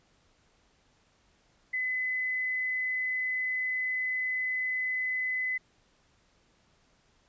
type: tone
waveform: sine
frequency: 2018 Hz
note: B6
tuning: 37 cents sharp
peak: -28 dBFS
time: 1.73-5.58 s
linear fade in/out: 10 ms
effects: pink hiss -67 dBFS RMS until 7.28 s + resampled to 16000 Hz

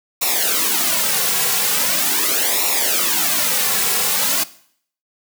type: noise with flanger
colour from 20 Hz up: white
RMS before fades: -18 dBFS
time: 0.21-4.44 s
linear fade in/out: 10 ms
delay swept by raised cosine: 0.63 to 3.33 ms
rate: 0.41 Hz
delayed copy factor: -0.8
effects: noise-tail reverb RT60 0.6 s tail -18 dB re dry + high-pass 200 Hz 12 dB/octave

